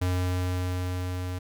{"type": "tone with level ramp", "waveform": "square", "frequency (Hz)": 90.7, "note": "F#2", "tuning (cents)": -34, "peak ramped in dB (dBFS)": [-24, -31], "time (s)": [0.01, 1.39], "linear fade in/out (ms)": 10, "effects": []}